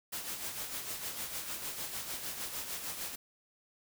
white noise with tremolo, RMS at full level -38 dBFS, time 0.12-3.16 s, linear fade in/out 10 ms, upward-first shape sine, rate 6.6 Hz, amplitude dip 50%, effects none

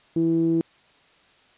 sawtooth tone with low-pass filter, 164.81 Hz, E3, in tune, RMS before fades -21 dBFS, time 0.16-0.61 s, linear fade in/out 0 ms, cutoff 340 Hz, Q 6.6, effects white hiss -57 dBFS RMS until 1.57 s + resampled to 8000 Hz

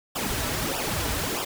pink noise with flanger, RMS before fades -28 dBFS, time 0.15-1.45 s, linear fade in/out 10 ms, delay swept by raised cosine 0.47 to 5.67 ms, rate 1.6 Hz, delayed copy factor -0.8, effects none

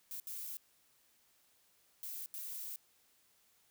violet noise bursts at uneven times, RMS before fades -44 dBFS, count 4, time 0.11-0.2 / 0.27-0.57 / 2.03-2.26 / 2.34-2.76 s, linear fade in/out 0 ms, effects white hiss -71 dBFS RMS until 3.7 s

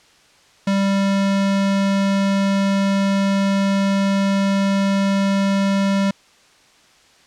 square tone, 196.6 Hz, G3, 5 cents sharp, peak -16 dBFS, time 0.67-6.11 s, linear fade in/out 5 ms, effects white hiss -52 dBFS RMS until 7.26 s + low-pass 6000 Hz 12 dB/octave

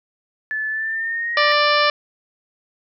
sine tone with pitch glide, 1738 to 1884.4 Hz, A6 to A#6, -22 to +18 cents, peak -21 dBFS, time 0.51-1.52 s, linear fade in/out 0 ms, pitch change +140 cents, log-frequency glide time 0.69-1.36 s
harmonic tone, 590 Hz, D5, 8 cents sharp, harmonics 1 / 2 / 3 / 4 / 5 / 6 / 7 / 8 / 9, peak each -20 / -18 / -21 / -23 / -26 / -28 / -27 / -29 / -27 dBFS, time 1.37-1.9 s, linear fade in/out 2 ms
effects none

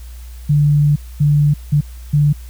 sine tone bursts at uneven times, 146.83 Hz, D3, in tune, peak -9 dBFS, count 4, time 0.49-0.96 / 1.2-1.54 / 1.72-1.81 / 2.13-2.33 s, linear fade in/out 10 ms, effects added 60 Hz sine -30 dBFS peak until 2.49 s + white hiss -46 dBFS RMS until 2.49 s

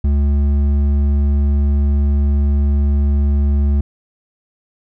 sine tone with hard clipping, 71.2 Hz, C#2, 47 cents sharp, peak -13 dBFS, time 0.04-3.81 s, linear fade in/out 5 ms, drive 7 dB, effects none

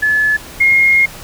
sine tone pair in turn, 1720 / 2143 Hz, A6 / C7, -40 / +41 cents, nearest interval major third, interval 381 cents, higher second, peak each -10 / -7 dBFS, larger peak second, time 0.02-0.37 / 0.6-1.06 s, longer second, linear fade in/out 10 ms, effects pink hiss -33 dBFS RMS until 1.23 s

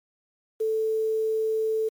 sine tone with quantisation, 440 Hz, A4, in tune, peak -22 dBFS, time 0.6-1.89 s, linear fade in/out 10 ms, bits 8, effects MP3 96 kbps

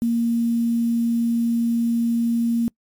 sine tone with quantisation, 233.1 Hz, A#3, in tune, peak -17 dBFS, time 0.02-2.68 s, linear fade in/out 0 ms, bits 7, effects noise-tail reverb RT60 0.1 s tail -26 dB re dry + MP3 96 kbps

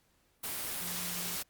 sine tone in noise, 176.7 Hz, F3, 21 cents sharp, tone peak -45 dBFS, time 0.81-1.36 s, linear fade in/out 10 ms, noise white, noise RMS -37 dBFS, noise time 0.43-1.43 s, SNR -11 dB, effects pink hiss -71 dBFS RMS until 1.49 s + Opus 48 kbps

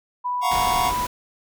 sine tone, 987 Hz, B5, 1 cent flat, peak -22 dBFS, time 0.24-1.07 s, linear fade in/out 20 ms
square chord, Gb major seventh, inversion third, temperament equal, 698.5 / 740 / 932.3 / 1108.7 Hz, F5 / Gb5 / Bb5 / Db6, 0 / 0 / 0 / 0 cents, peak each -28 / -26 / -28 / -27 dBFS, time 0.41-0.93 s, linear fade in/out 50 ms
pink noise, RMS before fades -30 dBFS, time 0.51-1.07 s, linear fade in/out 5 ms
effects none

